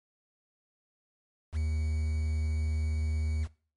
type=tone with quantisation; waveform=triangle; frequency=77.78 Hz; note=D#2; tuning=in tune; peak=-25 dBFS; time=1.52-3.48 s; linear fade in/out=50 ms; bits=8; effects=noise-tail reverb RT60 0.4 s tail -20 dB re dry + MP3 48 kbps